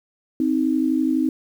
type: tone pair together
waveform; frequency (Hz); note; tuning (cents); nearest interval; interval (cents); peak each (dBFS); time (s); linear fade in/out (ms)
sine; 261.6 / 313.6; C4 / D#4; 0 / +14; minor third; 314; -20; 0.4-1.29; 2
effects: 8-bit